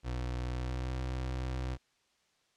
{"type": "tone with pitch glide", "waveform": "30% pulse", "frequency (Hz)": [61.7, 63.65], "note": ["B1", "C2"], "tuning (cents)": [-1, -47], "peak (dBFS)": -31, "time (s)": [0.03, 1.78], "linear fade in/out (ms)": 50, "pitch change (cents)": 54, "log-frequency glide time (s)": [0.48, 0.94], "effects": ["white hiss -72 dBFS RMS until 2.56 s", "low-pass 6000 Hz 12 dB/octave"]}